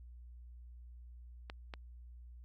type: clicks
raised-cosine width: 0.3 ms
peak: -28 dBFS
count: 2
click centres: 1.499 / 1.738 s
effects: added 60 Hz sine -50 dBFS peak until 2.44 s + Opus 48 kbps